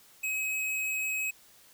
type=tone; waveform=square; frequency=2549 Hz; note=D#7; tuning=41 cents sharp; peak=-30 dBFS; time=0.23-1.31 s; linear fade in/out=10 ms; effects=white hiss -58 dBFS RMS until 1.73 s